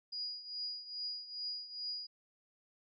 sine tone with tremolo, 4891 Hz, D#8, 31 cents flat, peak -36 dBFS, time 0.12-2.07 s, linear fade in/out 10 ms, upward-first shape triangle, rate 2.4 Hz, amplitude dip 80%, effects none

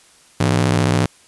sawtooth ring-modulated tone, 134.8 Hz, C#3, 48 cents flat, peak -7 dBFS, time 0.4-1.06 s, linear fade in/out 5 ms, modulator 30.1 Hz, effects white hiss -50 dBFS RMS until 1.27 s + resampled to 24000 Hz

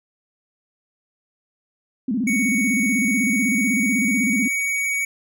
sine tone with vibrato, 233.1 Hz, A#3, in tune, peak -19 dBFS, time 2.08-4.48 s, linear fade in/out 5 ms, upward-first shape square, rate 16 Hz, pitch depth 190 cents each way
square tone with pitch glide, 2230 to 2247 Hz, C#7 to C#7, +10 to +23 cents, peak -21 dBFS, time 2.27-5.05 s, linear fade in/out 5 ms, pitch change +13 cents, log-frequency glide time 2.91-4.5 s
effects none

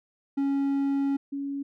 triangle / sine tone pair in turn, 277.2 / 279.3 Hz, C#4 / C#4, 0 / +13 cents, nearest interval unison, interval 13 cents, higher second, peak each -21 / -29 dBFS, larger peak first, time 0.37-1.17 / 1.32-1.63 s, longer first, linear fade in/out 10 ms, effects none

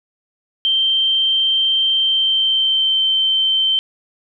sine tone with pitch glide, 3136 to 3107 Hz, G7 to G7, 0 to -16 cents, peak -13 dBFS, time 0.65-3.79 s, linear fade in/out 0 ms, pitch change -16 cents, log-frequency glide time 1.93-3.03 s, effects none

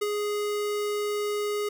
square tone with ADSR envelope, 415.3 Hz, G#4, in tune, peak -24 dBFS, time 0.01-1.69 s, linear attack 12 ms, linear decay 29 ms, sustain -3 dB, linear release 6 ms, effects none

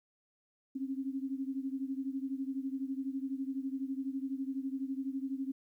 sine beating tone pair, 265.3 / 277.3 Hz, C4 / C#4, +24 / +1 cents, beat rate 12 Hz, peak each -36 / -39 dBFS, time 0.75-5.52 s, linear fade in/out 10 ms, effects 12-bit

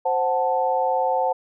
sine chord, F# diminished, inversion second, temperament equal, 523.3 / 740 / 880 Hz, C5 / F#5 / A5, 0 / 0 / 0 cents, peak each -23 dBFS, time 0.05-1.33 s, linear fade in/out 10 ms, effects none

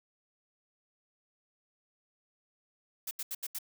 blue noise bursts, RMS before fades -37 dBFS, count 5, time 3.07-3.587 s, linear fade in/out 5 ms, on 41 ms, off 78 ms, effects none

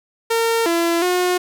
sawtooth tone with pitch steps, 457.8 / 337.8 / 360.6 Hz, A#4 / E4 / F#4, -31 / +42 / -45 cents, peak -12 dBFS, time 0.3-1.38 s, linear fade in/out 10 ms, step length 360 ms, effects none

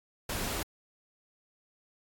pink noise, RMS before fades -34 dBFS, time 0.29-0.63 s, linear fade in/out 5 ms, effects AAC 64 kbps

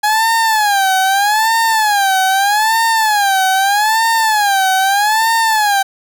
30% pulse tone with vibrato, 830.6 Hz, G#5, in tune, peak -8 dBFS, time 0.03-5.83 s, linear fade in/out 10 ms, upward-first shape sine, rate 0.8 Hz, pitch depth 160 cents each way, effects none

